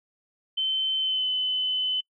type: tone with pitch glide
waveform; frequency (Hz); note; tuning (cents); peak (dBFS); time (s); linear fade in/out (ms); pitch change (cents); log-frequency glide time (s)
sine; 3078 to 3027; G7 to F#7; -32 to +39; -23; 0.57-2.01; 10; -29; 0.98-1.28
effects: noise-tail reverb RT60 0.1 s tail -25 dB re dry